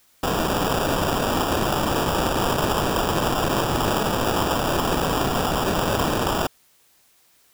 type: noise with sample-and-hold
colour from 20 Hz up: blue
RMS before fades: -22 dBFS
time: 0.23-6.47 s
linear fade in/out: 5 ms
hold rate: 2100 Hz
effects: white hiss -59 dBFS RMS until 7.53 s